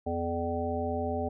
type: harmonic tone with a mistuned harmonic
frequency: 85 Hz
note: F2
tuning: 46 cents flat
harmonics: 1 / 3 / 5 / 7 / 9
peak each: -35 / -35 / -35 / -35 / -35 dBFS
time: 0.06-1.29 s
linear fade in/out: 10 ms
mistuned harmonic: 3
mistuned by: -40 cents
effects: none